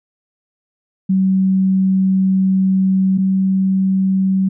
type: tone pair in turn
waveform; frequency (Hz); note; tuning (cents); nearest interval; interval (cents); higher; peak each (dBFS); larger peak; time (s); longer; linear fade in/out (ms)
sine; 190 / 190.76; F#3 / G3; +46 / -47; unison; 7; second; -11 / -12; first; 1.09-3.18 / 3.18-4.49; first; 10
effects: none